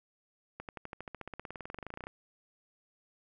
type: accelerating click train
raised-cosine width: 0.5 ms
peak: -26 dBFS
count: 28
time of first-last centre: 0.6-2.069 s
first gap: 88 ms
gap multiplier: 0.96
effects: none